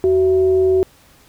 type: tone with frequency modulation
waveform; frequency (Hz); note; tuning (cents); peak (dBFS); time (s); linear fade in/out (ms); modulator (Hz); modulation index
sine; 375.9; F#4; +27; -11; 0.04-0.83; 0; 292; 0.28
effects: pink hiss -50 dBFS RMS until 1.28 s